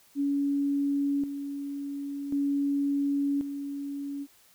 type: tone with tremolo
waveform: sine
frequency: 282 Hz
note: C#4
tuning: 30 cents sharp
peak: -24 dBFS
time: 0.15-4.27 s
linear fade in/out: 50 ms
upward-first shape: square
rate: 0.46 Hz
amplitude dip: 60%
effects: white hiss -60 dBFS RMS until 4.54 s